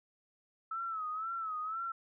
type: tone with vibrato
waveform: sine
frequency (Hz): 1300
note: E6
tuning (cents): -24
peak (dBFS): -35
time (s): 0.71-1.92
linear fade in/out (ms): 5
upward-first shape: sine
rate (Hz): 2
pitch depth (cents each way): 84
effects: none